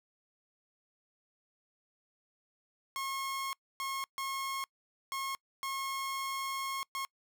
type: tone bursts at uneven times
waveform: sawtooth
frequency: 1083 Hz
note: C#6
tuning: 41 cents flat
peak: -31 dBFS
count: 6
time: 2.96-3.53 / 3.8-4.04 / 4.18-4.64 / 5.12-5.35 / 5.63-6.83 / 6.95-7.05 s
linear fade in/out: 0 ms
effects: noise-tail reverb RT60 0.1 s tail -26 dB re dry